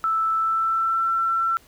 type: tone with pitch glide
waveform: sine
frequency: 1318.5 to 1345.4 Hz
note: E6 to E6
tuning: 0 to +35 cents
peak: -19 dBFS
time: 0.04-1.57 s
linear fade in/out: 0 ms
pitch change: +35 cents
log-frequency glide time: 0.35-1.08 s
effects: pink hiss -54 dBFS RMS until 1.67 s